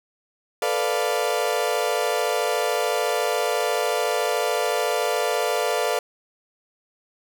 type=chord; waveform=35% pulse; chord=B half-diminished seventh; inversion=third; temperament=equal; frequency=440 / 493.9 / 587.3 / 698.5 Hz; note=A4 / B4 / D5 / F5; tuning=0 / 0 / 0 / 0 cents; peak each=-25 dBFS; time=0.62-5.99 s; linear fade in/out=2 ms; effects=none

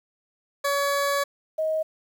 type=tone pair in turn; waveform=20% pulse / sine; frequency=565 / 630.5 Hz; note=C#5 / D#5; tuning=+33 / +23 cents; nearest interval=major second; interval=190 cents; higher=second; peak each=-17 / -22 dBFS; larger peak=first; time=0.64-1.24 / 1.58-1.83 s; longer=first; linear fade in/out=10 ms; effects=9-bit

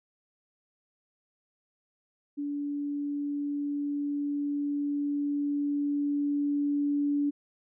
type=tone with level ramp; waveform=sine; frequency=288.1 Hz; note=D4; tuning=33 cents flat; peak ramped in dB=-30 to -24 dBFS; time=2.37-7.31 s; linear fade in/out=20 ms; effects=none

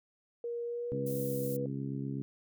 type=tone with pitch glide; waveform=sine; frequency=472.7 to 488 Hz; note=A#4 to B4; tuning=+24 to -21 cents; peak=-34 dBFS; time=0.44-1.66 s; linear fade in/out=2 ms; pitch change=+55 cents; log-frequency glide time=0.64-1.13 s
type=harmonic tone; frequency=68 Hz; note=C#2; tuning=33 cents flat; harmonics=2 / 3 / 4 / 5 / 6; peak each=-37 / -41 / -39 / -47 / -48 dBFS; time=0.92-2.22 s; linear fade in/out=0 ms
type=high-pass noise; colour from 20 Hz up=white; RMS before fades=-44 dBFS; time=1.06-1.57 s; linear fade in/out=10 ms; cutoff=11000 Hz; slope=12 dB/octave
effects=none

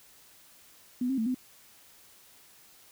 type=tone with pitch steps; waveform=sine; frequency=248.4 / 266.8 / 222.4 / 254.3 Hz; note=B3 / C4 / A3 / C4; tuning=+10 / +34 / +19 / -49 cents; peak=-26 dBFS; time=1.01-1.346 s; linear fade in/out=5 ms; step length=84 ms; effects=white hiss -57 dBFS RMS until 2.91 s

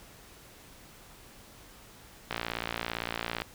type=click train; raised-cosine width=0.3 ms; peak=-15 dBFS; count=65; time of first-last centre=2.31-3.419 s; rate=57.7 Hz; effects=pink hiss -53 dBFS RMS until 3.54 s

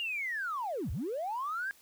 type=linear two-way sweep; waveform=triangle; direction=down then up; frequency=2865 to 55 to 1645 Hz; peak=-29 dBFS; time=0-1.71 s; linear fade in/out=0 ms; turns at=0.91 s; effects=tanh soft clip ceiling -30 dBFS + white hiss -61 dBFS RMS until 1.81 s

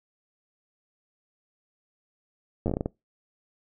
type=slowing click train; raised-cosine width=2 ms; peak=-14 dBFS; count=9; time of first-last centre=2.66-2.859 s; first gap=9 ms; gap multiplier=1.28; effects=noise-tail reverb RT60 0.2 s tail -23 dB re dry

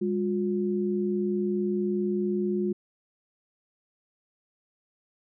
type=tone pair together; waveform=sine; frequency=202.3 / 357.7 Hz; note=G#3 / F4; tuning=-45 / +41 cents; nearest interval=minor seventh; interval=986 cents; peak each=-27 dBFS; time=0.01-2.73 s; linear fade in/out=10 ms; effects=none

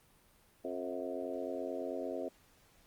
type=harmonic tone with a mistuned harmonic; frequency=89.1 Hz; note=F2; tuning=35 cents sharp; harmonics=3 / 4 / 5 / 6 / 7 / 8; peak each=-43 / -43 / -43 / -43 / -42 / -51 dBFS; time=0.64-2.29 s; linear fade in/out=10 ms; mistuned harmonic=7; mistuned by=+43 cents; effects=pink hiss -66 dBFS RMS until 2.86 s + Opus 32 kbps

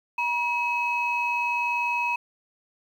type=tone pair together; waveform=sine; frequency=959 / 2560 Hz; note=A#5 / D#7; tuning=+49 / +49 cents; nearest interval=octave + perfect fourth; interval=1700 cents; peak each=-25 dBFS; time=0.18-2.16 s; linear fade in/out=5 ms; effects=tanh soft clip ceiling -16 dBFS + 9-bit

